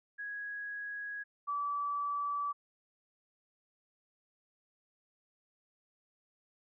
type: tone pair in turn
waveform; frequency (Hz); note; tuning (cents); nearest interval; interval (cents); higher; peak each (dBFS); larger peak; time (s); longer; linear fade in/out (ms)
sine; 1661.2 / 1153.4; G#6 / D6; 0 / -32; tritone; 632; first; -38 / -32; second; 0.18-1.24 / 1.47-2.53; neither; 20
effects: none